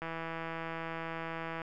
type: click train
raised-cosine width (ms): 0.5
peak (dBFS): -24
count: 263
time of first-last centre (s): 0.02-1.618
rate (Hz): 164
effects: none